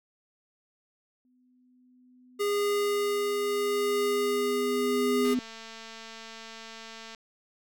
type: tone with exponential growth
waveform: sine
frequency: 251.2 Hz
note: B3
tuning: 30 cents sharp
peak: -24 dBFS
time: 1.25-5.39 s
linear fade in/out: 1 ms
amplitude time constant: 900 ms
type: tone with tremolo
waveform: square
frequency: 408.9 Hz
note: G#4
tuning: 27 cents flat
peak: -25 dBFS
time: 2.39-5.35 s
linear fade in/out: 20 ms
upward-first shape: triangle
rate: 0.76 Hz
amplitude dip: 25%
type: click train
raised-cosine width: 0.2 ms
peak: -27 dBFS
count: 428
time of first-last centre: 5.25-7.148 s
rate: 225 Hz
effects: none